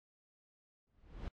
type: noise with exponential growth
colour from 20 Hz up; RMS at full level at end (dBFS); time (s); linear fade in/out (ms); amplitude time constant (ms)
brown; -39; 0.87-1.28; 1; 87
effects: low-pass 4000 Hz 12 dB/octave + AAC 48 kbps

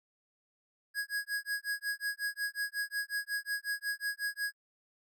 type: tone with tremolo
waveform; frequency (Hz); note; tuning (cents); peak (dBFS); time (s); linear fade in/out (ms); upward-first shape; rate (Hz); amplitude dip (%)
square; 1657; G#6; -4; -31; 0.94-4.54; 50; sine; 5.5; 100
effects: none

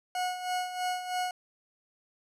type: tone with tremolo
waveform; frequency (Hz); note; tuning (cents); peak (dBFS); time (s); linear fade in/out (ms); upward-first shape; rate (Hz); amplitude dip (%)
40% pulse; 729; F#5; -26; -27; 0.15-1.31; 2; sine; 3.1; 65
effects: low-pass 11000 Hz 12 dB/octave

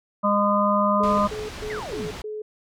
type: harmonic tone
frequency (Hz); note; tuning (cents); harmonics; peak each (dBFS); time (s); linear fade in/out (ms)
204.4; G#3; -27; 1 / 3 / 5 / 6; -23 / -23 / -23 / -23; 0.23-1.28; 20
type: tone bursts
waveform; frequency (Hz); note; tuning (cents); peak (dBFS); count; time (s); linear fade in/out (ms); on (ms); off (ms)
sine; 426.9; G#4; +48; -29; 5; 1-2.42; 5; 180; 130
type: low-pass noise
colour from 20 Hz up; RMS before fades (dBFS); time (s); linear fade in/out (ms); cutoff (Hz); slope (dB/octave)
pink; -36; 1.03-2.22; 5; 5700; 12
type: exponential sweep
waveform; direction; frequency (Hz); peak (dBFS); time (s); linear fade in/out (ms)
sine; down; 2184 to 138.59; -32; 1.7-2.08; 2
effects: none

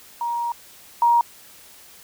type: tone pair in turn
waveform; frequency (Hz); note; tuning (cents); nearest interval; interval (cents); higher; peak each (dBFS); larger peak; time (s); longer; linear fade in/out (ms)
sine; 944 / 944; A#5 / A#5; +22 / +22; unison; 0; neither; -22 / -13; second; 0.21-0.52 / 1.02-1.21; first; 2
effects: white hiss -47 dBFS RMS until 2.03 s

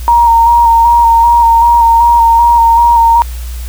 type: tone with vibrato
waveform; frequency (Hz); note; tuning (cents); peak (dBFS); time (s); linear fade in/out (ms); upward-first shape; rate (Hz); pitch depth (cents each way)
sine; 932.3; A#5; 0; -3; 0.08-3.22; 0; square; 2.6; 20
effects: added 60 Hz sine -18 dBFS peak until 3.68 s + white hiss -33 dBFS RMS until 3.68 s

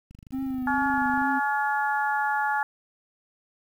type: click train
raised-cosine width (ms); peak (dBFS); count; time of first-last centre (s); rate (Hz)
5; -34; 29; 0.11-1.217; 25.3
type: tone with vibrato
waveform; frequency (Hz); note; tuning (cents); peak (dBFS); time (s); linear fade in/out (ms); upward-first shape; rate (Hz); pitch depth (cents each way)
triangle; 260.7; C4; -6; -25; 0.32-1.4; 20; triangle; 2.3; 52
type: harmonic tone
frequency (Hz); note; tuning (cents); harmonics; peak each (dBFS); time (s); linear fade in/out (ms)
283.4; C#4; +38; 3 / 4 / 5 / 6; -25 / -35 / -29 / -30; 0.67-2.63; 2
effects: 9-bit

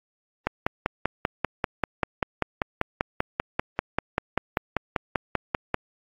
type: click train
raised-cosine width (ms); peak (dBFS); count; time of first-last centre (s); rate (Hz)
0.5; -7; 28; 0.47-5.743; 5.12
effects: AAC 32 kbps

